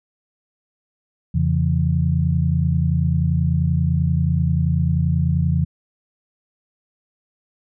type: tone cluster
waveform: sine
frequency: 84.8 / 137.4 / 167.7 Hz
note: E2 / C#3 / E3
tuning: +50 / -15 / +30 cents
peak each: -20 dBFS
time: 1.34-5.65 s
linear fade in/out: 10 ms
effects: none